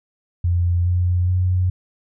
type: tone with pitch steps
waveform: sine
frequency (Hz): 87.31 / 89.25 / 91.23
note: F2 / F2 / F#2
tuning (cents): 0 / +38 / -24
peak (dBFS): -15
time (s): 0.44-1.7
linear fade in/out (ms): 5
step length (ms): 420
effects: none